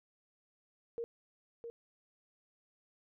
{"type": "tone with echo", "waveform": "sine", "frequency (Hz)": 466.2, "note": "A#4", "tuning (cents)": 0, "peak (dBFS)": -36, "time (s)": [0.98, 1.04], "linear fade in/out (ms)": 0, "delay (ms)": 660, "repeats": 1, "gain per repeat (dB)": -6, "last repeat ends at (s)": 1.7, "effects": []}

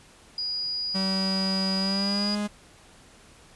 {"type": "tone", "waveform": "sine", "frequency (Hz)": 4900, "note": "D#8", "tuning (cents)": -27, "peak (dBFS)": -27, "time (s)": [0.38, 2.35], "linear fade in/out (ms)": 2}
{"type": "tone with pitch glide", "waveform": "45% pulse", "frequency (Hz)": [191.3, 207.4], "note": ["G3", "G#3"], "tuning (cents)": [-42, -2], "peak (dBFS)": -26, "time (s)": [0.94, 2.48], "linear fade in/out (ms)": 20, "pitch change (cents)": 140, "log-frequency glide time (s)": [1.78, 2.35]}
{"effects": ["pink hiss -53 dBFS RMS until 3.55 s", "resampled to 24000 Hz"]}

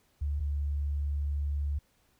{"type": "tone pair in turn", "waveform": "sine", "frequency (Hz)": [72.4, 72.05], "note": ["D2", "D2"], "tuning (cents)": [-24, -33], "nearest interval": "unison", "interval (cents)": 9, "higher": "first", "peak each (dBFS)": -28, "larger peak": "neither", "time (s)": [[0.21, 0.4], [0.4, 1.79]], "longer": "second", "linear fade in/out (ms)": 10, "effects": ["pink hiss -69 dBFS RMS until 2.19 s"]}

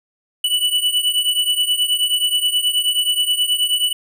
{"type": "beating tone pair", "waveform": "square", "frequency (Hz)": [2960, 2969.4], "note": ["F#7", "F#7"], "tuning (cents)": [0, 6], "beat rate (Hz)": 9.4, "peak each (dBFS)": [-18, -21], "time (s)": [0.44, 3.93], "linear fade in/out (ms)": 5, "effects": []}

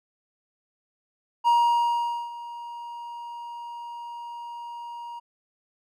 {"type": "tone with ADSR envelope", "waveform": "triangle", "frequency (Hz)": 946, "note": "A#5", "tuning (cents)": 25, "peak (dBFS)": -14, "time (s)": [1.44, 5.2], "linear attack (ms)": 36, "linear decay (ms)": 820, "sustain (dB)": -19, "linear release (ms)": 17, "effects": []}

